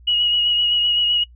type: tone with vibrato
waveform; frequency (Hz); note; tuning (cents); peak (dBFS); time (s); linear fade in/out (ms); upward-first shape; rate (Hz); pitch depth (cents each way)
sine; 2900; F#7; -35; -15; 0.07-1.24; 10; sine; 7.8; 20
effects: noise-tail reverb RT60 0.1 s tail -21 dB re dry + added 60 Hz sine -43 dBFS peak until 1.35 s